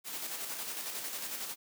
white noise with tremolo, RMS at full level -38 dBFS, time 0.04-1.56 s, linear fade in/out 50 ms, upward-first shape square, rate 11 Hz, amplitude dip 35%, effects high-pass 200 Hz 12 dB/octave

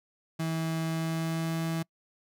35% pulse tone with pitch glide, 162.2 to 163.71 Hz, E3 to E3, -28 to -12 cents, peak -27 dBFS, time 0.39-1.83 s, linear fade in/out 10 ms, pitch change +16 cents, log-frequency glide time 0.86-1.63 s, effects noise-tail reverb RT60 0.1 s tail -26 dB re dry

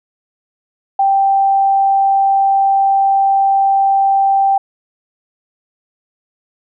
sine tone, 784 Hz, G5, in tune, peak -9 dBFS, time 0.99-4.58 s, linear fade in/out 5 ms, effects none

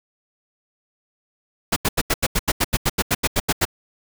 pink noise bursts, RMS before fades -18 dBFS, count 16, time 1.72-3.653 s, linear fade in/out 10 ms, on 43 ms, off 83 ms, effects none

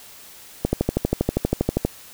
click train, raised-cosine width 2 ms, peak -5 dBFS, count 16, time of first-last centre 0.65-1.85 s, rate 12.5 Hz, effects white hiss -44 dBFS RMS until 2.13 s

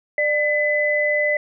sine tone pair together, 596.3 / 2010 Hz, D5 / B6, +26 / +30 cents, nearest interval octave + major sixth, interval 2104 cents, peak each -20 / -19 dBFS, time 0.18-1.37 s, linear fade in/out 2 ms, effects none

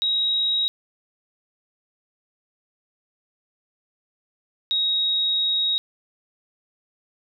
sine tone pair in turn, 3811 / 3785 Hz, A#7 / A#7, +38 / +26 cents, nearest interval unison, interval 12 cents, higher first, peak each -19 dBFS, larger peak neither, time 0.02-0.68 / 4.71-5.78 s, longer second, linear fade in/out 0 ms, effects none

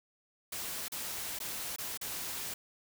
white noise with dropouts, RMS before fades -39 dBFS, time 0.52-2.54 s, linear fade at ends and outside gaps 5 ms, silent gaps 0.883-0.919 / 1.389-1.401 / 1.762-1.784 / 1.975-2.012 s, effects none

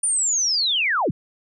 sine linear sweep, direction down, 9390 to 83.9 Hz, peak -18 dBFS, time 0.03-1.11 s, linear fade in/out 5 ms, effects none

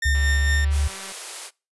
40% pulse tone with tremolo, 1817 Hz, A#6, 45 cents flat, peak -21 dBFS, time 0.02-0.65 s, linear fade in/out 5 ms, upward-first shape sine, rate 4.4 Hz, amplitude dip 40%
sine tone with pitch glide, 70.3 to 72.36 Hz, C#2 to D2, +25 to -25 cents, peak -18 dBFS, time 0.05-0.88 s, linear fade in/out 10 ms, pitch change +50 cents, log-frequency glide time 0.42-0.53 s
click train, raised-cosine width 0.3 ms, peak -24 dBFS, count 188, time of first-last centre 0.15-1.119 s, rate 193 Hz
white high-pass noise, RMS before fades -34 dBFS, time 0.7-1.51 s, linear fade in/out 50 ms, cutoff 340 Hz, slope 96 dB/octave
effects noise-tail reverb RT60 0.3 s tail -24 dB re dry + resampled to 24000 Hz

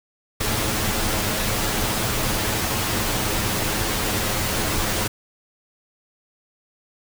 pink noise with comb filter, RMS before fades -23 dBFS, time 0.4-5.08 s, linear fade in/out 10 ms, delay 9.4 ms, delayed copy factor +0.55, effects none

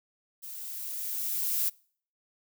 violet noise with level ramp, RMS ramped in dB -42 to -27 dBFS, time 0.42-1.7 s, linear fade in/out 20 ms, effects noise-tail reverb RT60 0.5 s tail -25 dB re dry

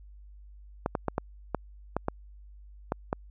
clicks, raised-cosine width 1 ms, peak -13 dBFS, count 9, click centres 0.861 / 0.952 / 1.083 / 1.181 / 1.547 / 1.966 / 2.084 / 2.921 / 3.129 s, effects added 50 Hz sine -47 dBFS peak until 3.3 s

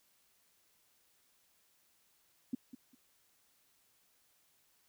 sine tone with echo, 252.7 Hz, B3, 40 cents sharp, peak -31 dBFS, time 2.53-2.55 s, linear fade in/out 5 ms, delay 200 ms, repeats 2, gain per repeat -13 dB, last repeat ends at 2.95 s, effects white hiss -72 dBFS RMS until 4.88 s

